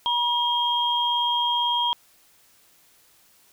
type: tone pair together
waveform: sine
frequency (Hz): 962 / 3229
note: B5 / G#7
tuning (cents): -46 / -49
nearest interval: octave + major sixth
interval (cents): 2097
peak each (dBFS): -23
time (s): 0.06-1.93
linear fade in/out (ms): 0
effects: white hiss -58 dBFS RMS until 3.52 s